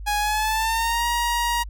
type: tone with pitch glide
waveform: sawtooth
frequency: 830.6 to 948.6 Hz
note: G#5 to A#5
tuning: 0 to +30 cents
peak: -17 dBFS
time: 0.06-1.64 s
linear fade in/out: 20 ms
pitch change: +230 cents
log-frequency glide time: 0.18-1.06 s
effects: added 50 Hz sine -32 dBFS peak until 1.69 s